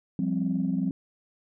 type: chord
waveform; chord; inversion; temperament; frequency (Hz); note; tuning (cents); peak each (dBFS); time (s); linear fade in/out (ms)
sine; F suspended second; none; just; 174.61 / 196.44 / 261.9; F3 / G3 / C4; 0 / +4 / +2; -28; 0.19-0.91; 2
effects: tanh soft clip ceiling -16 dBFS